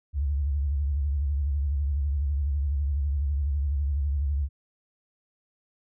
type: tone with vibrato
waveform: sine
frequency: 71 Hz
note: C#2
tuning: 42 cents sharp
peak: -23 dBFS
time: 0.13-4.49 s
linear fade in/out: 50 ms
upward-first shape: sine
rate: 12 Hz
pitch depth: 110 cents each way
effects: none